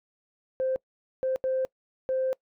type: tone bursts at uneven times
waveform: sine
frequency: 522 Hz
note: C5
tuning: 4 cents flat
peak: -23 dBFS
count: 4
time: 0.6-0.76 / 1.23-1.36 / 1.44-1.65 / 2.09-2.33 s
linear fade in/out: 0 ms
effects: noise-tail reverb RT60 0.1 s tail -25 dB re dry + tanh soft clip ceiling -20 dBFS